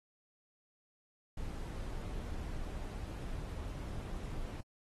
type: noise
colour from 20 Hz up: brown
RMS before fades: -41 dBFS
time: 1.37-4.61 s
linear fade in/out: 5 ms
effects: AAC 32 kbps